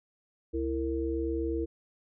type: tone cluster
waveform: sine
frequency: 70.1 / 331 / 459.2 Hz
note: C#2 / E4 / A#4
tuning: +20 / +7 / -26 cents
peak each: -34 / -31 / -34 dBFS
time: 0.53-1.66 s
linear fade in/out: 20 ms
effects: none